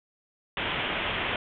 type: low-pass noise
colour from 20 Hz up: white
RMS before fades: -30 dBFS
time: 0.57-1.36 s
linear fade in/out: 2 ms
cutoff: 3400 Hz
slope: 96 dB/octave
effects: none